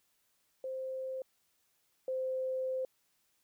sine tone pair in turn, 523.3 / 519.4 Hz, C5 / C5, 0 / -13 cents, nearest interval unison, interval 13 cents, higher first, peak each -36 / -32 dBFS, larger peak second, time 0.64-1.22 / 2.08-2.85 s, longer second, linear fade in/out 2 ms, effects white hiss -75 dBFS RMS until 3.43 s

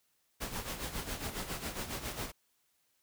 pink noise with tremolo, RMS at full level -37 dBFS, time 0.4-2.32 s, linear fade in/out 20 ms, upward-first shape sine, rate 7.3 Hz, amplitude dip 65%, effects white hiss -75 dBFS RMS until 3.02 s

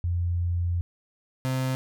sine / 35% pulse tone pair in turn, 87 / 130.35 Hz, F2 / C3, -6 / -6 cents, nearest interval perfect fifth, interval 700 cents, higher second, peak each -23 dBFS, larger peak neither, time 0.04-0.81 / 1.45-1.75 s, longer first, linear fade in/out 0 ms, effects none

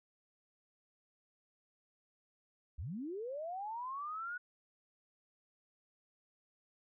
sine linear sweep, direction up, 55 to 1480 Hz, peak -39 dBFS, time 2.78-4.38 s, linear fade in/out 10 ms, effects none

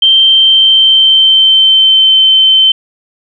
sine tone with pitch glide, 3136 to 3087 Hz, G7 to G7, 0 to -27 cents, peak -3 dBFS, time 0.02-2.72 s, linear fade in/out 5 ms, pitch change -27 cents, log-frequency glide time 0.19-2.16 s, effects none

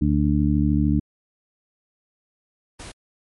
harmonic tone, 73.42 Hz, D2, in tune, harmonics 1 / 2 / 3 / 4, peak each -22 / -22 / -22 / -22 dBFS, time 0.01-1 s, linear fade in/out 10 ms
pink noise, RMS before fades -38 dBFS, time 2.79-2.92 s, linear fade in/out 10 ms
effects MP3 48 kbps

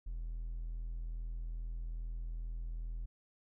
triangle tone, 41.2 Hz, E1, in tune, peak -35 dBFS, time 0.06-3.06 s, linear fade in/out 10 ms, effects tanh soft clip ceiling -32 dBFS

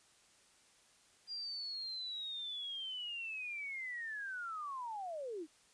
sine linear sweep, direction down, 4829 to 288.2 Hz, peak -40 dBFS, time 1.27-5.47 s, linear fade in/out 50 ms, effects white hiss -67 dBFS RMS until 5.73 s + resampled to 22050 Hz

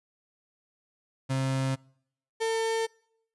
35% pulse tone pair in turn, 133.2 / 449.7 Hz, C3 / A4, +31 / +38 cents, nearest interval octave + major sixth, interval 2107 cents, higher second, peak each -24 dBFS, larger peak neither, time 1.29-1.76 / 2.4-2.87 s, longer neither, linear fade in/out 20 ms, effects noise-tail reverb RT60 0.7 s tail -26 dB re dry + resampled to 24000 Hz

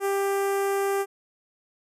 sawtooth tone with notch filter, 395.3 Hz, G4, 15 cents sharp, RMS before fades -25 dBFS, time 0-1.06 s, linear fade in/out 50 ms, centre 4000 Hz, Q 0.63, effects resampled to 32000 Hz

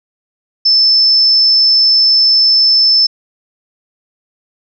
sine tone, 5274 Hz, E8, in tune, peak -6 dBFS, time 0.65-3.07 s, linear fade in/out 10 ms, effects none

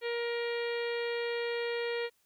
harmonic tone, 471.8 Hz, A#4, 21 cents sharp, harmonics 1 / 2 / 3 / 4 / 5 / 6 / 7 / 8 / 9, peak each -32 / -45 / -46 / -41 / -43 / -48 / -48 / -52 / -49 dBFS, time 0.01-2.1 s, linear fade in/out 50 ms, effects white hiss -72 dBFS RMS until 2.25 s

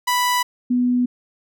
sawtooth / sine tone pair in turn, 987.8 / 246.9 Hz, B5 / B3, 0 / 0 cents, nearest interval 2 octaves, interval 2400 cents, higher first, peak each -13 / -15 dBFS, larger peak first, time 0.07-0.43 / 0.7-1.06 s, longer neither, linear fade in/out 10 ms, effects none

